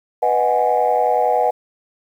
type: chord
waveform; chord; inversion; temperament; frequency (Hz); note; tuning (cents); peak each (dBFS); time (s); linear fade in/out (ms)
sine; G# minor seventh; first; equal; 493.9 / 622.3 / 740 / 830.6; B4 / D#5 / F#5 / G#5; 0 / 0 / 0 / 0; -19 / -20 / -17 / -19; 0.22-1.51; 10
effects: tanh soft clip ceiling -6 dBFS + 8-bit